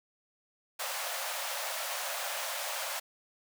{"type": "high-pass noise", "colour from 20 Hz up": "pink", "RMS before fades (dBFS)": -36, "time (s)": [0.79, 3], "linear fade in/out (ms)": 10, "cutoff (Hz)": 530, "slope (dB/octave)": 96, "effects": []}